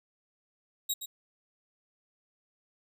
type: tone with echo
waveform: 15% pulse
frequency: 3813 Hz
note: A#7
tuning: 38 cents sharp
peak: -21 dBFS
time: 0.89-0.94 s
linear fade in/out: 10 ms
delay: 120 ms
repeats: 1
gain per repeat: -9 dB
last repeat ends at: 1.06 s
effects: none